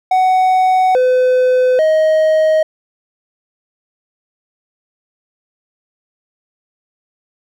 triangle tone with pitch steps, 746 / 507 / 628 Hz, F#5 / B4 / D#5, +14 / +45 / +16 cents, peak -7 dBFS, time 0.11-2.63 s, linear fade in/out 5 ms, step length 840 ms, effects none

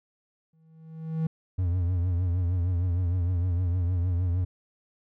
triangle tone with exponential growth, 160.4 Hz, E3, 47 cents flat, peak -20 dBFS, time 0.53-1.27 s, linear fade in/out 5 ms, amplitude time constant 160 ms
triangle tone with vibrato, 88.9 Hz, F2, 31 cents sharp, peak -21 dBFS, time 1.58-4.45 s, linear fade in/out 10 ms, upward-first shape triangle, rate 6.5 Hz, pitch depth 90 cents each way
effects none

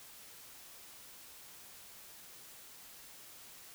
silence, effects white hiss -54 dBFS RMS until 3.74 s

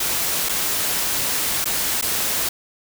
white noise with dropouts, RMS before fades -22 dBFS, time 0-2.49 s, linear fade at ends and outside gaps 5 ms, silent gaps 0.488-0.492 / 1.644-1.655 / 2.013-2.023 s, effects none

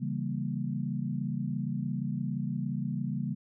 sine chord, C# diminished seventh, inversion none, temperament equal, 138.59 / 164.81 / 196 / 233.1 Hz, C#3 / E3 / G3 / Bb3, 0 / 0 / 0 / 0 cents, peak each -34 / -37 / -35 / -36 dBFS, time 0-3.35 s, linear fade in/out 20 ms, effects none

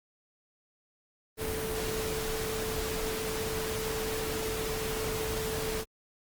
sine tone in noise, 440 Hz, A4, in tune, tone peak -34 dBFS, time 1.37-5.85 s, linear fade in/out 50 ms, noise pink, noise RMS -35 dBFS, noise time 1.37-5.85 s, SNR -2 dB, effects Opus 32 kbps

